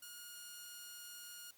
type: tone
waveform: 5% pulse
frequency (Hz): 1432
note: F6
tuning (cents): +43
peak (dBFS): -38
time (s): 0.02-1.51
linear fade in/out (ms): 5
effects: white hiss -67 dBFS RMS until 1.57 s + Opus 32 kbps